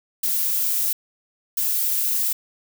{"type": "noise bursts at uneven times", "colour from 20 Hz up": "violet", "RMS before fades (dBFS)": -22, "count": 2, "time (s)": [[0.23, 0.93], [1.57, 2.33]], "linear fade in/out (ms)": 5, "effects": []}